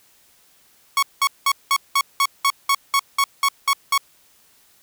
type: tone bursts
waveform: sawtooth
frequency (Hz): 1108.7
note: C#6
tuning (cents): 0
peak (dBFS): -11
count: 13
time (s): 0.97-3.978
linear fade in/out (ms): 2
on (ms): 56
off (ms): 190
effects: white hiss -56 dBFS RMS until 4.82 s